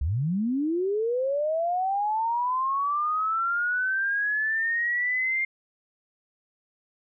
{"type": "linear sweep", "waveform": "sine", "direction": "up", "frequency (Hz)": [61.1, 2121], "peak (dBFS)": -23, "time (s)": [0.01, 5.45], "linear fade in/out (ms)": 5, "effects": []}